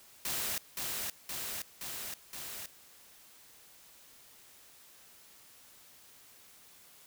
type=noise with echo; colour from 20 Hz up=white; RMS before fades=-35 dBFS; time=0.25-0.58 s; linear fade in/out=2 ms; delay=520 ms; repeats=4; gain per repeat=-2 dB; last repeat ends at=2.66 s; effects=white hiss -58 dBFS RMS until 7.06 s